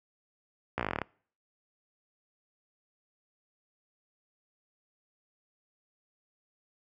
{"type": "slowing click train", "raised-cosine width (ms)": 0.5, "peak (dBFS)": -15, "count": 12, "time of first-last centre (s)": [0.78, 1.017], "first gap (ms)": 15, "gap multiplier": 1.07, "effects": ["noise-tail reverb RT60 0.5 s tail -25 dB re dry", "high-pass 60 Hz 12 dB/octave"]}